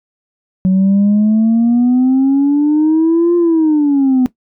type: exponential two-way sweep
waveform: sine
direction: up then down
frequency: 185 to 349.2 to 250 Hz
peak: -6 dBFS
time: 0.65-4.26 s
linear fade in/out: 0 ms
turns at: 3.36 s
effects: noise-tail reverb RT60 0.1 s tail -17 dB re dry + tanh soft clip ceiling -6 dBFS